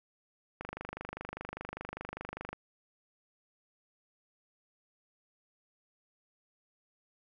click train, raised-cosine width 0.5 ms, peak -24 dBFS, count 49, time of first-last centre 0.61-2.53 s, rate 25 Hz, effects none

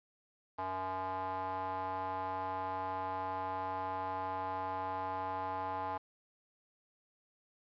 square tone with band-pass filter, 93.7 Hz, F#2, 22 cents sharp, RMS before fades -38 dBFS, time 0.58-5.98 s, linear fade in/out 10 ms, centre 910 Hz, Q 5.7, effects resampled to 11025 Hz + 11-bit

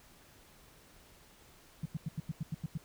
sine tone bursts, 156.6 Hz, D#3, 11 cents sharp, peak -32 dBFS, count 9, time 1.83-2.776 s, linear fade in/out 5 ms, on 26 ms, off 89 ms, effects pink hiss -60 dBFS RMS until 2.84 s

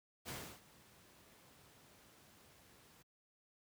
pink noise with ADSR envelope, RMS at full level -44 dBFS, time 0.25-3.03 s, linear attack 37 ms, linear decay 310 ms, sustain -20 dB, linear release 13 ms, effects high-pass 80 Hz 12 dB/octave

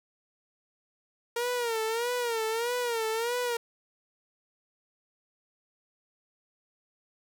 sawtooth tone with vibrato, 466.2 Hz, A#4, in tune, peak -24 dBFS, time 1.36-3.57 s, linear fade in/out 5 ms, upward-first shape sine, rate 1.6 Hz, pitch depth 100 cents each way, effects none

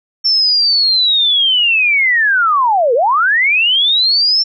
sine linear two-way sweep, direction down then up, 5420 to 447.2 to 5420 Hz, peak -9 dBFS, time 0.24-4.44 s, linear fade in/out 20 ms, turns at 2.94 s, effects none

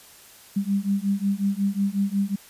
sine beating tone pair, 196 / 201.5 Hz, G3 / G3, 0 / +48 cents, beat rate 5.5 Hz, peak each -24 dBFS, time 0.56-2.36 s, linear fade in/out 10 ms, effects white hiss -49 dBFS RMS until 2.49 s + resampled to 32000 Hz

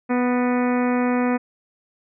harmonic tone with a mistuned harmonic, 246.9 Hz, B3, in tune, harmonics 1 / 2 / 3 / 4 / 5 / 6 / 7 / 8 / 9 / 10, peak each -19 / -25 / -29 / -31 / -33 / -35 / -36 / -37 / -38 / -39 dBFS, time 0.09-1.38 s, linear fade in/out 20 ms, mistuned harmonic 7, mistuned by +41 cents, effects none

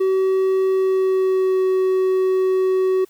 triangle tone with pitch glide, 380 to 375.4 Hz, F#4 to F#4, +46 to +25 cents, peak -13 dBFS, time 0-3.05 s, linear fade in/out 10 ms, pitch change -21 cents, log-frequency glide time 0.71-1.63 s, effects white hiss -55 dBFS RMS until 3.09 s

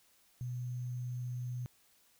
sine tone with sample-and-hold, 123.47 Hz, B2, in tune, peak -36 dBFS, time 0.41-1.66 s, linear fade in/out 0 ms, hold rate 6300 Hz, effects white hiss -68 dBFS RMS until 2.19 s

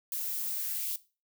violet noise with high-pass filter sweep, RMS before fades -34 dBFS, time 0.12-0.96 s, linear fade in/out 2 ms, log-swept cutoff 260 to 3400 Hz, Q 1.9, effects noise-tail reverb RT60 0.3 s tail -17 dB re dry

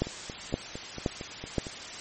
two click trains, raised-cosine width 2 ms, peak -24 / -12 dBFS, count 8 / 4, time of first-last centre 0.07-1.668 / 0.02-1.583 s, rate 4.38 / 1.92 Hz, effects white hiss -40 dBFS RMS until 2 s + MP3 32 kbps

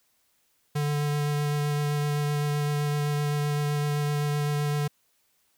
square tone with vibrato, 146.83 Hz, D3, in tune, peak -25 dBFS, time 0.75-4.88 s, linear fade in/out 10 ms, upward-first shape sine, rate 7.8 Hz, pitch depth 11 cents each way, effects white hiss -69 dBFS RMS until 5.57 s

